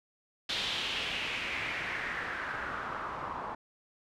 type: noise with low-pass filter sweep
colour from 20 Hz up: white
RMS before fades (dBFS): -36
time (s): 0.49-3.55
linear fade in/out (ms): 5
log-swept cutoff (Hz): 3700 to 990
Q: 3.2
effects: none